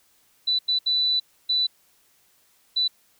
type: tone bursts at uneven times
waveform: sine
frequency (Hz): 3978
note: B7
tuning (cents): +12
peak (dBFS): -19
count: 5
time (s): 0.47-0.59 / 0.68-0.79 / 0.86-1.2 / 1.49-1.67 / 2.76-2.88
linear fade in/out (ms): 10
effects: white hiss -62 dBFS RMS until 3.19 s